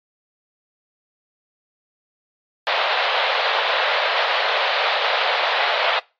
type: band-pass noise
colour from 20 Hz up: pink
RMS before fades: -21 dBFS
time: 2.67-5.99 s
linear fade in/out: 0 ms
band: 520 to 4200 Hz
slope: 48 dB/octave
effects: noise-tail reverb RT60 0.3 s tail -24 dB re dry + AAC 32 kbps